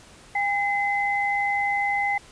sine tone pair together, 808 / 2047 Hz, G#5 / C7, -48 / -38 cents, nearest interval octave + major third, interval 1610 cents, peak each -24 dBFS, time 0.35-2.18 s, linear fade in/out 5 ms, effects pink hiss -49 dBFS RMS until 2.31 s + resampled to 22050 Hz

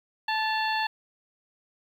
harmonic tone with a mistuned harmonic, 873 Hz, A5, 14 cents flat, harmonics 1 / 2 / 3 / 4 / 5, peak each -27 / -30 / -34 / -37 / -36 dBFS, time 0.28-0.87 s, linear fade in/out 5 ms, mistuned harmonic 3, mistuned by +62 cents, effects 9-bit

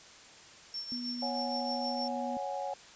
sine tone with tremolo, 5430 Hz, F8, 50 cents flat, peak -34 dBFS, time 0.74-2.08 s, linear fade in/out 2 ms, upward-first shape triangle, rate 6.4 Hz, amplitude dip 70%
sine tone, 244.5 Hz, B3, 17 cents flat, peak -37 dBFS, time 0.92-2.37 s, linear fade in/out 0 ms
sine chord, C# suspended fourth, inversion none, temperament equal, 554.4 / 740 / 830.6 Hz, C#5 / F#5 / G#5, 0 / 0 / 0 cents, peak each -38 dBFS, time 1.22-2.74 s, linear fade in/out 5 ms
effects white hiss -53 dBFS RMS until 2.95 s + resampled to 16000 Hz

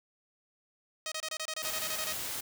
5% pulse tone bursts, 629 Hz, D#5, 19 cents sharp, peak -23 dBFS, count 13, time 1.06-2.126 s, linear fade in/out 2 ms, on 58 ms, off 26 ms
white noise, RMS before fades -37 dBFS, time 1.62-2.41 s, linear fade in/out 10 ms
effects none

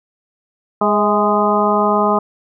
harmonic tone with a mistuned harmonic, 207 Hz, G#3, 5 cents flat, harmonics 1 / 2 / 3 / 4 / 5 / 6, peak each -19 / -19 / -19 / -19 / -19 / -19 dBFS, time 0.81-2.19 s, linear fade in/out 5 ms, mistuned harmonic 3, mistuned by +45 cents, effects none

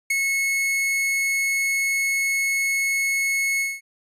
45% pulse tone with ADSR envelope, 2189 Hz, C#7, 22 cents flat, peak -18 dBFS, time 0.1-3.81 s, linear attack 6 ms, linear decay 19 ms, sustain -2 dB, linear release 210 ms, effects resampled to 32000 Hz

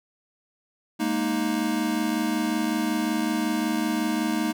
square chord, Ab suspended second, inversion none, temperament equal, 207.7 / 233.1 / 311.1 Hz, Ab3 / Bb3 / Eb4, 0 / 0 / 0 cents, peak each -31 / -28 / -27 dBFS, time 0.99-4.53 s, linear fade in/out 20 ms, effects none

